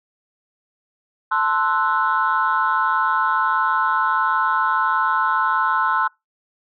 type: chord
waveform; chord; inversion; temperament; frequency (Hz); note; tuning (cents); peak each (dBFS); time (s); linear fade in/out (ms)
sine; F# half-diminished seventh; first; equal; 880 / 1046.5 / 1318.5 / 1480; A5 / C6 / E6 / F#6; 0 / 0 / 0 / 0; -23 / -20 / -21 / -22; 1.31-6.08; 10
effects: noise-tail reverb RT60 0.2 s tail -26 dB re dry + tanh soft clip ceiling -8 dBFS